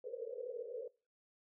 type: band-pass noise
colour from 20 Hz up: white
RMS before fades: -44 dBFS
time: 0.04-0.88 s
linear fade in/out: 5 ms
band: 450 to 510 Hz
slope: 96 dB/octave
effects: noise-tail reverb RT60 0.3 s tail -20 dB re dry